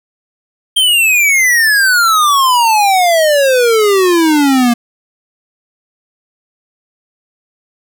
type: exponential sweep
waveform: square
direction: down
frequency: 3190 to 233.1 Hz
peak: -8 dBFS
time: 0.76-4.74 s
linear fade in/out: 10 ms
effects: none